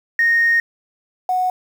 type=tone pair in turn; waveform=sine; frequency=1855 / 736.2 Hz; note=A#6 / F#5; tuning=-9 / -9 cents; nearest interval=octave + major third; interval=1600 cents; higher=first; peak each=-11 / -15 dBFS; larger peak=first; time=0.19-0.6 / 1.29-1.5 s; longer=first; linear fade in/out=2 ms; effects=tanh soft clip ceiling -8 dBFS + 7-bit